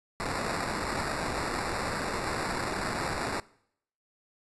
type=noise with sample-and-hold; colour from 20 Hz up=violet; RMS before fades=-32 dBFS; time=0.2-3.4 s; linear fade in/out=0 ms; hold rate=3150 Hz; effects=noise-tail reverb RT60 0.7 s tail -22 dB re dry + resampled to 24000 Hz